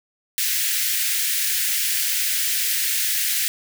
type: high-pass noise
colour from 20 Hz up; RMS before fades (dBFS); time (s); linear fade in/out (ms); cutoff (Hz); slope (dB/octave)
white; -22; 0.38-3.48; 0; 1600; 48
effects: none